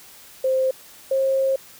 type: tone pair in turn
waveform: sine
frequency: 523.3 / 535.5 Hz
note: C5 / C5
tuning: 0 / +40 cents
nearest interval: unison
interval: 40 cents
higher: second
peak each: -17 dBFS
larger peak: neither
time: 0.44-0.71 / 1.11-1.56 s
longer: second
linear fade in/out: 5 ms
effects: white hiss -46 dBFS RMS until 1.79 s